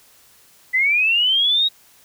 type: linear sweep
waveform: sine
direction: up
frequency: 1975.5 to 3819 Hz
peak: -14 dBFS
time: 0.73-1.69 s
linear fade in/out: 20 ms
effects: white hiss -52 dBFS RMS until 2.04 s